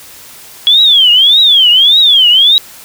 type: tone with vibrato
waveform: sine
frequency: 3322 Hz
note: G#7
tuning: in tune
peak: -3 dBFS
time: 0.67-2.58 s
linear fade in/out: 0 ms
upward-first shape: triangle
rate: 1.7 Hz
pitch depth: 280 cents each way
effects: white hiss -34 dBFS RMS until 2.84 s

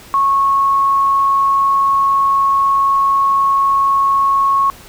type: tone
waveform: sine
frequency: 1099 Hz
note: C#6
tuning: 15 cents flat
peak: -10 dBFS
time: 0.14-4.7 s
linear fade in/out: 0 ms
effects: pink hiss -39 dBFS RMS until 4.88 s

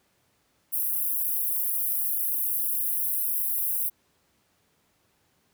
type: high-pass noise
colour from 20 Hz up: pink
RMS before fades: -27 dBFS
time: 0.72-3.9 s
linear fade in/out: 20 ms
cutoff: 11000 Hz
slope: 48 dB/octave
effects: pink hiss -68 dBFS RMS until 5.53 s + high-pass 80 Hz 12 dB/octave

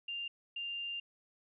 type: tone bursts at uneven times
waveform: sine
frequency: 2794 Hz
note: F7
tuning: in tune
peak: -37 dBFS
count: 2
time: 0.08-0.28 / 0.56-1 s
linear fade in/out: 5 ms
effects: none

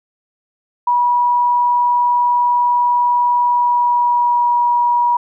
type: tone with pitch glide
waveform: sine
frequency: 970 to 962.2 Hz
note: B5 to B5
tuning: -31 to -45 cents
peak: -11 dBFS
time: 0.87-5.17 s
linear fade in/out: 5 ms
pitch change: -14 cents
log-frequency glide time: 3.45-4.51 s
effects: none

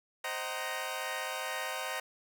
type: chord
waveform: 15% pulse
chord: C half-diminished seventh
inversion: none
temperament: equal with one note detuned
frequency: 523.3 / 622.3 / 757.3 / 932.3 Hz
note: C5 / Eb5 / Gb5 / Bb5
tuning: 0 / 0 / +40 / 0 cents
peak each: -34 dBFS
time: 0.24-2 s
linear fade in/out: 5 ms
effects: none

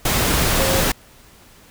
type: tone in noise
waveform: sine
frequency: 536 Hz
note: C5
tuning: 42 cents sharp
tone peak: -21 dBFS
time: 0.59-0.81 s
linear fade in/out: 5 ms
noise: pink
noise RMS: -18 dBFS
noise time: 0.05-0.92 s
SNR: -6 dB
effects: pink hiss -48 dBFS RMS until 1.7 s

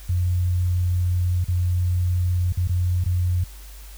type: tone with dropouts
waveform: sine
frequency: 89.4 Hz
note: F2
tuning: 41 cents sharp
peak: -18 dBFS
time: 0.09-3.44 s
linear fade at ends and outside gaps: 5 ms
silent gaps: 1.443-1.483 / 2.525-2.572 / 2.675-2.693 / 3.04-3.059 s
effects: added 50 Hz sine -38 dBFS peak until 3.97 s + white hiss -47 dBFS RMS until 3.97 s

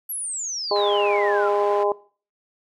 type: exponential sweep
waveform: sine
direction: down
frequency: 11840 to 1317 Hz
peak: -26 dBFS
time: 0.09-1.49 s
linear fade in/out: 10 ms
type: harmonic tone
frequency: 204.4 Hz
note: G#3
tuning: 27 cents flat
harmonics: 2 / 3 / 4 / 5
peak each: -22 / -24 / -25 / -26 dBFS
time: 0.71-1.92 s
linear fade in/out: 2 ms
type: band-pass noise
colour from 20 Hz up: white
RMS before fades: -38 dBFS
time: 0.75-1.84 s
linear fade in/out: 10 ms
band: 420 to 1400 Hz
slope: 12 dB/octave
effects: noise-tail reverb RT60 0.4 s tail -20 dB re dry

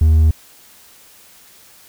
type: tone with hard clipping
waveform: sine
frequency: 78.9 Hz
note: D#2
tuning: 25 cents sharp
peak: -9 dBFS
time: 0.01-0.31 s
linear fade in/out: 5 ms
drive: 2 dB
effects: white hiss -46 dBFS RMS until 1.88 s

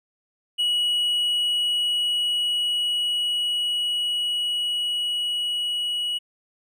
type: tone with level ramp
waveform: triangle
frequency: 2925 Hz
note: F#7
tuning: 21 cents flat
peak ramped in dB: -18 to -22 dBFS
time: 0.58-6.19 s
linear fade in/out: 20 ms
effects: none

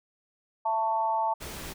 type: harmonic tone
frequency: 222.2 Hz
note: A3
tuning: 17 cents sharp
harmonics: 3 / 4 / 5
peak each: -32 / -25 / -36 dBFS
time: 0.65-1.34 s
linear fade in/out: 10 ms
type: noise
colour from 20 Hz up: pink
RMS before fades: -39 dBFS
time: 1.4-1.74 s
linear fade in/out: 20 ms
effects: none

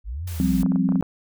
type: linear two-way sweep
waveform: sine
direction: up then down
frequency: 44.62 to 92.5 to 49.09 Hz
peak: -27 dBFS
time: 0.04-0.67 s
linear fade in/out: 50 ms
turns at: 0.26 s
type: noise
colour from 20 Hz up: white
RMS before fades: -40 dBFS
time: 0.27-0.63 s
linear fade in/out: 5 ms
type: chord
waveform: sine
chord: F suspended second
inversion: none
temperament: equal with one note detuned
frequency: 176.24 / 196 / 261.6 Hz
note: F3 / G3 / C4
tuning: +16 / 0 / 0 cents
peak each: -22 dBFS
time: 0.4-1.01 s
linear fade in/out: 0 ms
type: clicks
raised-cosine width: 1 ms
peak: -21 dBFS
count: 8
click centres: 0.632 / 0.662 / 0.72 / 0.759 / 0.89 / 0.922 / 0.957 / 1.026 s
effects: none

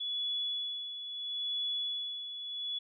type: tone with tremolo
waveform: sine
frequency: 3409 Hz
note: G#7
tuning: 45 cents sharp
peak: -31 dBFS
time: 0-2.79 s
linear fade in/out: 10 ms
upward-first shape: sine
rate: 0.75 Hz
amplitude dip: 60%
effects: none

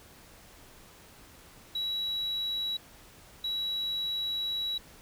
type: tone pair in turn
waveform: sine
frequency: 3900 / 3900 Hz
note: B7 / B7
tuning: -23 / -23 cents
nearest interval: unison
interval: 0 cents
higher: neither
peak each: -28 dBFS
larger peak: neither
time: 1.75-2.77 / 3.44-4.78 s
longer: second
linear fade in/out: 5 ms
effects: tanh soft clip ceiling -27 dBFS + pink hiss -54 dBFS RMS until 5.01 s

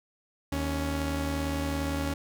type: tone pair together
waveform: sawtooth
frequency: 77.47 / 278.7 Hz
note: D#2 / C#4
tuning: -7 / +9 cents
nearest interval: octave + minor seventh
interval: 2216 cents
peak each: -27 dBFS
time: 0.52-2.14 s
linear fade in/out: 5 ms
effects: none

